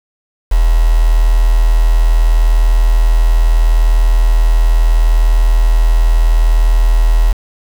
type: tone with quantisation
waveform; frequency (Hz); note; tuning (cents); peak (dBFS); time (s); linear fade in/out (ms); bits
sine; 40.37; E1; -35; -6; 0.51-7.33; 10; 4
effects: none